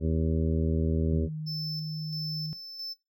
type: harmonic tone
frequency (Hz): 80.1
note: E2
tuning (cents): -49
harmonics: 1 / 2 / 3 / 4 / 5 / 6 / 7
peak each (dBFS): -27 / -30 / -32 / -37 / -35 / -42 / -42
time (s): 0-1.29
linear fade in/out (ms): 50
type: tone with pitch glide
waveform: sine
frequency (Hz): 155.56 to 154.31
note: D#3 to D#3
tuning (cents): 0 to -14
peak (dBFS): -32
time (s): 1.13-2.53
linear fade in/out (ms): 0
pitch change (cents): -14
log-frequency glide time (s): 1.34-1.54
type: tone with tremolo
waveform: triangle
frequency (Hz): 5280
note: E8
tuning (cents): +2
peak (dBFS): -34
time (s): 1.46-2.94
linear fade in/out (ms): 20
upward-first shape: square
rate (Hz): 1.5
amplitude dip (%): 50
effects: noise-tail reverb RT60 0.2 s tail -18 dB re dry